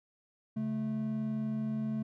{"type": "tone pair together", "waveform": "triangle", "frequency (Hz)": [137.46, 218.2], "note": ["C#3", "A3"], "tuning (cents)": [-14, -14], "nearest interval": "minor sixth", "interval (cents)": 800, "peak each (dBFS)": [-37, -30], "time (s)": [0.56, 2.03], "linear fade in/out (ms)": 10, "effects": []}